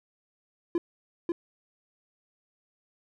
triangle tone with echo, 341.1 Hz, F4, 41 cents flat, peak -21 dBFS, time 0.75-0.78 s, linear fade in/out 2 ms, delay 540 ms, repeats 1, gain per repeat -2 dB, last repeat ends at 1.32 s, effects none

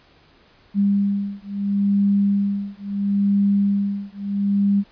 sine beating tone pair, 200 / 200.74 Hz, G3 / G3, +35 / +41 cents, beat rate 0.74 Hz, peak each -20 dBFS, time 0.74-4.84 s, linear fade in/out 50 ms, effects pink hiss -54 dBFS RMS until 4.91 s + resampled to 11025 Hz

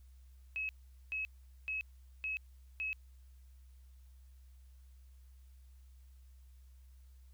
sine tone bursts, 2571 Hz, E7, 44 cents flat, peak -35 dBFS, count 5, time 0.56-2.93 s, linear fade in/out 0 ms, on 130 ms, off 430 ms, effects added 64 Hz sine -55 dBFS peak until 7.33 s + white hiss -75 dBFS RMS until 7.33 s

